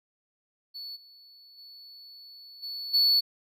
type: tone with level steps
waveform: triangle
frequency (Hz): 4435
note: C#8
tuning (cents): 0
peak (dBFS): -36 / -50 / -45 / -33 / -18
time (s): 0.74-3.21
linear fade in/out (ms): 20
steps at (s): 0.95 / 1.57 / 2.62 / 2.93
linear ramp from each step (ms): 20
effects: none